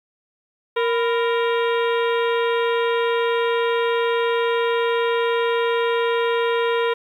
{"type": "harmonic tone with a mistuned harmonic", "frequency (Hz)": 465.9, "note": "A#4", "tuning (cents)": -1, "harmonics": [1, 2, 3, 4, 5, 6, 7, 8], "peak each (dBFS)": [-19, -25, -29, -31, -33, -35, -36, -37], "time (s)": [0.76, 6.94], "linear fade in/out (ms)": 10, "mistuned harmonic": 2, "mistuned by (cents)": 110, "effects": ["9-bit"]}